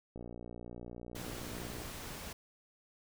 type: click train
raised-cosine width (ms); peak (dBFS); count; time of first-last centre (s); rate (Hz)
2; -33; 100; 0.16-1.818; 59.7
type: noise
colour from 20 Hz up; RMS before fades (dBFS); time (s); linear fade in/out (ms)
pink; -45; 1.15-2.33; 5
effects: none